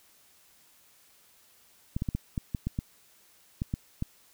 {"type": "clicks", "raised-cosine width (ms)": 5, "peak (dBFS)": -17, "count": 11, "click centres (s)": [1.965, 2.021, 2.088, 2.15, 2.378, 2.548, 2.67, 2.789, 3.619, 3.739, 4.024], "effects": ["white hiss -61 dBFS RMS until 4.33 s"]}